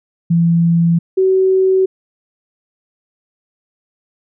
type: tone pair in turn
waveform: sine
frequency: 168.5 / 378.3 Hz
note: E3 / F#4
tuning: +38 / +38 cents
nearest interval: octave + major second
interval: 1400 cents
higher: second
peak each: -9 dBFS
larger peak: neither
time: 0.3-0.99 / 1.17-1.86 s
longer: neither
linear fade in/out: 10 ms
effects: none